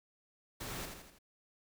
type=noise with echo; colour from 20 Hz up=pink; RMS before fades=-43 dBFS; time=0.6-0.86 s; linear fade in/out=10 ms; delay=82 ms; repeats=4; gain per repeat=-5 dB; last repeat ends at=1.188 s; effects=none